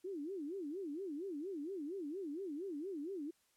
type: tone with vibrato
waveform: sine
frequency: 336 Hz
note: E4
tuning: 33 cents sharp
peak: -40 dBFS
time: 0.04-3.31 s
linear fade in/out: 10 ms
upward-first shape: sine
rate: 4.3 Hz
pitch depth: 300 cents each way
effects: white hiss -75 dBFS RMS until 3.56 s + low-pass 12000 Hz 12 dB/octave